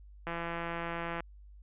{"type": "click train", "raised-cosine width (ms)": 0.5, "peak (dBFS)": -22, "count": 159, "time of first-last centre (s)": [0.27, 1.205], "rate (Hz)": 169, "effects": ["added 50 Hz sine -50 dBFS peak until 1.62 s", "resampled to 8000 Hz"]}